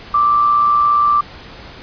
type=tone with amplitude modulation; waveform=sine; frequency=1174.7 Hz; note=D6; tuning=in tune; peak=-8 dBFS; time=0.14-1.21 s; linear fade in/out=5 ms; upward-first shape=sine; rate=117 Hz; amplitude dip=40%; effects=pink hiss -36 dBFS RMS until 1.82 s + resampled to 11025 Hz